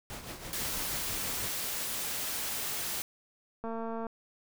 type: noise with tremolo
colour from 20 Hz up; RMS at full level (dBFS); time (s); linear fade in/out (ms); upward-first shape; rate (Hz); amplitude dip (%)
pink; -40; 0.1-1.48; 0; triangle; 6.1; 65
type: noise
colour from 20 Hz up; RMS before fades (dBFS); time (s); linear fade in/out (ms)
white; -35; 0.53-3.02; 0
type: click train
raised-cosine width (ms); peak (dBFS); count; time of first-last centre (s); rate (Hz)
1; -25; 98; 3.64-4.067; 227
effects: none